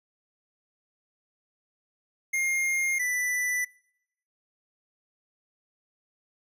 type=tone pair in turn; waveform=square; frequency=2127 / 1982.8 Hz; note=C7 / B6; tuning=+28 / +6 cents; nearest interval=minor second; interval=122 cents; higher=first; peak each=-25 / -26 dBFS; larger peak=first; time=2.33-2.99 / 2.99-3.65 s; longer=neither; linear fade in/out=10 ms; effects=noise-tail reverb RT60 0.8 s tail -25 dB re dry + resampled to 32000 Hz